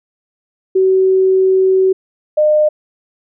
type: tone pair in turn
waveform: sine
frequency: 378.3 / 607.5 Hz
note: F#4 / D#5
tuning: +38 / -42 cents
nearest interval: minor sixth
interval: 820 cents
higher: second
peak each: -8 dBFS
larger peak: neither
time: 0.75-1.93 / 2.37-2.69 s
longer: first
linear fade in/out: 10 ms
effects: none